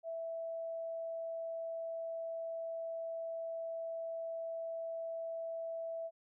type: tone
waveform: sine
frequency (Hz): 659.3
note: E5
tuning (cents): 0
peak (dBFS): -38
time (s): 0.03-6.11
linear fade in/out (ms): 50
effects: none